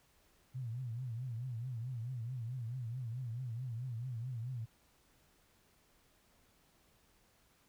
sine tone with vibrato, 121.2 Hz, B2, 32 cents flat, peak -38 dBFS, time 0.54-4.66 s, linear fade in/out 20 ms, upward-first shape triangle, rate 4.6 Hz, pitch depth 170 cents each way, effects pink hiss -70 dBFS RMS until 7.68 s

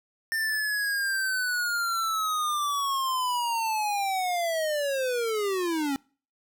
square linear sweep, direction down, 1801 to 267.3 Hz, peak -26 dBFS, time 0.32-5.96 s, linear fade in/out 0 ms, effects noise-tail reverb RT60 0.4 s tail -25 dB re dry

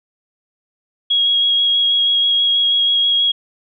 sine tone with vibrato, 3300 Hz, G#7, 12 cents flat, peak -12 dBFS, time 1.1-3.32 s, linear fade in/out 10 ms, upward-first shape square, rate 6.2 Hz, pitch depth 10 cents each way, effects none

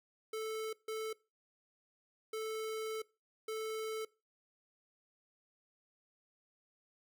square tone bursts at uneven times, 438.8 Hz, A4, 5 cents flat, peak -38 dBFS, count 4, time 0.33-0.73 / 0.88-1.13 / 2.33-3.02 / 3.48-4.05 s, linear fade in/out 5 ms, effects noise-tail reverb RT60 0.3 s tail -22 dB re dry

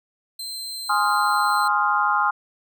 sawtooth tone, 4115 Hz, C8, 30 cents flat, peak -27 dBFS, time 0.39-1.68 s, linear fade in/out 5 ms
sine chord, F minor seventh, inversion first, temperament equal, 830.6 / 1046.5 / 1244.5 / 1396.9 Hz, Ab5 / C6 / Eb6 / F6, 0 / 0 / 0 / 0 cents, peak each -23 dBFS, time 0.89-2.31 s, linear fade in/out 10 ms
effects none

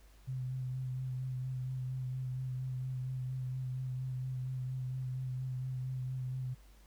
sine tone with vibrato, 128.8 Hz, C3, 27 cents flat, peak -35 dBFS, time 0.27-6.55 s, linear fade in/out 20 ms, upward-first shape sine, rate 4.3 Hz, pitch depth 22 cents each way, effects added 50 Hz sine -57 dBFS peak until 6.86 s + pink hiss -66 dBFS RMS until 6.86 s

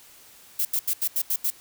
violet noise bursts, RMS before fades -24 dBFS, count 7, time 0.59-1.503 s, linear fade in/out 5 ms, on 61 ms, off 81 ms, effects white hiss -51 dBFS RMS until 1.6 s

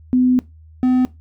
sine / triangle tone pair in turn, 252.3 / 253.9 Hz, B3 / B3, +37 / +48 cents, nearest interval unison, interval 11 cents, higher second, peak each -11 / -10 dBFS, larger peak second, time 0.13-0.39 / 0.83-1.05 s, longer first, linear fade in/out 0 ms, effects noise-tail reverb RT60 0.2 s tail -19 dB re dry + added 79 Hz sine -41 dBFS peak until 1.2 s

